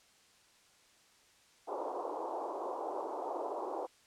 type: band-pass noise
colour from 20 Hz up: white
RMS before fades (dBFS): -39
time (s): 1.67-3.87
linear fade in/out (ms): 20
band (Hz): 320 to 1000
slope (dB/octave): 48
effects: white hiss -65 dBFS RMS until 4.06 s + low-pass 8000 Hz 12 dB/octave